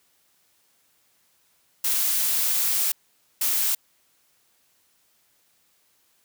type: noise bursts at uneven times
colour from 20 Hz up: blue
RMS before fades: -23 dBFS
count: 2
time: 1.84-2.92 / 3.41-3.75 s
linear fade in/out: 5 ms
effects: white hiss -65 dBFS RMS until 6.24 s + high-pass 60 Hz 12 dB/octave